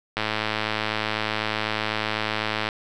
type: click train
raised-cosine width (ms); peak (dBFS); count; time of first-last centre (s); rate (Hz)
0.3; -8; 273; 0.17-2.689; 108
effects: none